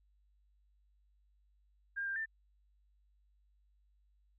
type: tone with pitch steps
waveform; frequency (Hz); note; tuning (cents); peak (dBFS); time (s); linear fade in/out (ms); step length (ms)
sine; 1606 / 1589 / 1784; G6 / G6 / A6; +41 / +23 / +23; -35; 1.96-2.26; 20; 100
effects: added 50 Hz sine -68 dBFS peak until 4.38 s